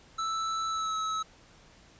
square tone with pitch glide, 1318.5 to 1294.4 Hz, E6 to E6, 0 to -32 cents, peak -30 dBFS, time 0.18-1.23 s, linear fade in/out 10 ms, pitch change -32 cents, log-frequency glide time 0.68-0.95 s, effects pink hiss -57 dBFS RMS until 1.99 s + resampled to 16000 Hz

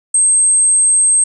sine tone, 8372 Hz, C9, in tune, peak -8 dBFS, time 0.14-1.24 s, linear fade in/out 5 ms, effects none

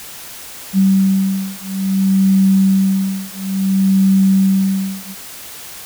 sine beating tone pair, 192.3 / 192.88 Hz, G3 / G3, -33 / -28 cents, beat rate 0.58 Hz, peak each -14 dBFS, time 0.73-5.15 s, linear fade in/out 50 ms, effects white hiss -33 dBFS RMS until 5.85 s

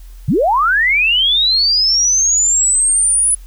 sine linear sweep, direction up, 104.7 to 10020 Hz, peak -10 dBFS, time 0.28-3.35 s, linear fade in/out 5 ms, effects added 42 Hz sine -32 dBFS peak until 3.46 s + white hiss -50 dBFS RMS until 3.46 s

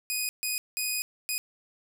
10% pulse tone bursts at uneven times, 2489 Hz, D#7, in tune, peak -19 dBFS, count 4, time 0.1-0.29 / 0.43-0.58 / 0.77-1.02 / 1.29-1.38 s, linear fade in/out 0 ms, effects none

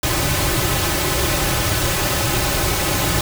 pink noise with comb filter, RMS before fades -19 dBFS, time 0.03-3.21 s, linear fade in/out 2 ms, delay 4.3 ms, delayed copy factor -0.65, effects none

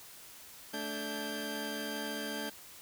20% pulse tone cluster, 218.1 / 290 / 1580 Hz, A3 / D4 / G6, -15 / -22 / +13 cents, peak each -36 / -36 / -36 dBFS, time 0.73-2.5 s, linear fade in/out 10 ms, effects white hiss -52 dBFS RMS until 2.81 s

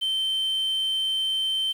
sine tone, 3104 Hz, G7, 18 cents flat, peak -20 dBFS, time 0.01-1.73 s, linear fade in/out 20 ms, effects tanh soft clip ceiling -22 dBFS + 8-bit

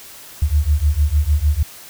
sine beating tone pair, 71 / 77.6 Hz, C#2 / D#2, +42 / -4 cents, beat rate 6.6 Hz, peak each -16 dBFS, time 0.42-1.63 s, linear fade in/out 5 ms, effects white hiss -39 dBFS RMS until 1.89 s

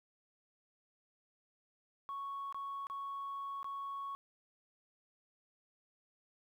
sine tone with dropouts, 1108.7 Hz, C#6, in tune, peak -38 dBFS, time 2.09-4.15 s, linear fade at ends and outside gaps 0 ms, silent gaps 2.525-2.545 / 2.869-2.899 / 3.63-3.644 s, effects tanh soft clip ceiling -36 dBFS + 12-bit

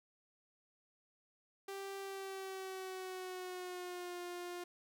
sawtooth tone with pitch glide, 392 to 353.3 Hz, G4 to F4, 0 to +20 cents, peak -39 dBFS, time 1.68-4.64 s, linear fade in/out 5 ms, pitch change -180 cents, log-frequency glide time 1.99-4.2 s, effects none

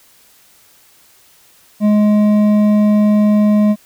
triangle tone with hard clipping, 209.7 Hz, G#3, 17 cents sharp, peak -10 dBFS, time 1.8-3.76 s, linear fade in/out 50 ms, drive 11 dB, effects white hiss -49 dBFS RMS until 3.85 s

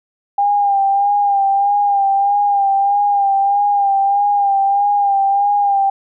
sine tone with vibrato, 802 Hz, G5, 39 cents sharp, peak -11 dBFS, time 0.38-5.9 s, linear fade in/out 5 ms, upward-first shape sine, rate 1.6 Hz, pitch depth 35 cents each way, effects none

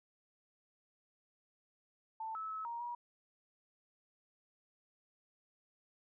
sine tone with pitch steps, 887 / 1302 / 1294 / 938 / 958 Hz, A5 / E6 / E6 / A#5 / A#5, +14 / -22 / -32 / +11 / +47 cents, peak -39 dBFS, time 2.2-2.95 s, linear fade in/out 5 ms, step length 150 ms, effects none

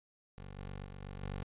15% pulse tone with level steps, 48 Hz, G1, 36 cents flat, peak -40 / -36 / -40 / -37 / -32 dBFS, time 0.38-1.43 s, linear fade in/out 0 ms, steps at 0.58 / 0.85 / 1.01 / 1.22 s, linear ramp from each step 10 ms, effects resampled to 8000 Hz

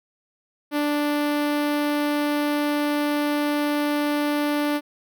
sawtooth tone with notch filter, 293.7 Hz, D4, in tune, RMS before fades -23 dBFS, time 0.71-4.81 s, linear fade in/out 50 ms, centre 7100 Hz, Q 0.99, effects none

